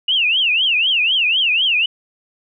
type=tone with vibrato; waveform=sine; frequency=2823 Hz; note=F7; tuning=18 cents sharp; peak=-13 dBFS; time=0.08-1.86 s; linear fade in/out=5 ms; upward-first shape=triangle; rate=4 Hz; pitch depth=280 cents each way; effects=none